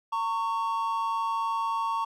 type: tone pair together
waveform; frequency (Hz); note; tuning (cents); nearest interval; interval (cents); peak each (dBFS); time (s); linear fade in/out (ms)
triangle; 911.7 / 1111; A#5 / C#6; -39 / +4; minor third; 343; -27; 0.12-2.05; 10
effects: none